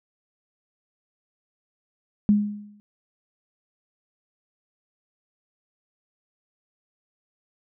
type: tone with exponential decay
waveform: sine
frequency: 207.1 Hz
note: G#3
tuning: 5 cents flat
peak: -12 dBFS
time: 2.29-2.8 s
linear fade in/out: 0 ms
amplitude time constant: 110 ms
effects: none